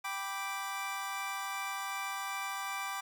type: chord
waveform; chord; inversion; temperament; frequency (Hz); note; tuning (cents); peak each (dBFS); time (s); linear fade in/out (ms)
25% pulse; G major; none; equal; 784 / 987.8 / 1174.7; G5 / B5 / D6; 0 / 0 / 0; -37 / -39 / -35; 0.04-3.01; 10
effects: none